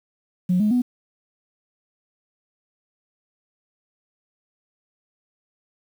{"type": "tone with pitch steps", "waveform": "sine", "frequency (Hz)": [180.9, 211.4, 247.1], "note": ["F#3", "G#3", "B3"], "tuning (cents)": [-39, 31, 1], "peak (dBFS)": -15, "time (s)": [0.49, 0.82], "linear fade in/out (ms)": 10, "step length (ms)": 110, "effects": ["tanh soft clip ceiling -12 dBFS", "8-bit"]}